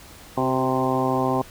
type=harmonic tone with a mistuned harmonic; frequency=130.5 Hz; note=C3; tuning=4 cents flat; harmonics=1 / 2 / 3 / 4 / 5 / 6 / 7 / 8; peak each=-29 / -25 / -27 / -29 / -29 / -27 / -30 / -28 dBFS; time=0.37-1.42 s; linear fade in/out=5 ms; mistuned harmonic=3; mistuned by=-25 cents; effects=pink hiss -45 dBFS RMS until 1.5 s